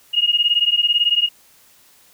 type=beating tone pair; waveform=sine; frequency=2855 / 2873 Hz; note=F7 / F7; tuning=+37 / +48 cents; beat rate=18 Hz; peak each=-17 dBFS; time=0.13-1.29 s; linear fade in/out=20 ms; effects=white hiss -52 dBFS RMS until 2.13 s